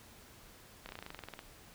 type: slowing click train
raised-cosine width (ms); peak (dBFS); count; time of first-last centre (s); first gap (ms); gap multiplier
0.3; -28; 14; 0.86-1.391; 30; 1.05
effects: pink hiss -57 dBFS RMS until 1.74 s